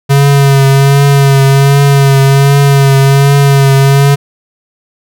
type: tone with vibrato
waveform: square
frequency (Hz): 138.59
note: C#3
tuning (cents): 0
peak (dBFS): -4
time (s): 0.09-4.16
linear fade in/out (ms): 20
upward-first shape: triangle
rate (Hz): 1.3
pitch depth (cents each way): 34
effects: none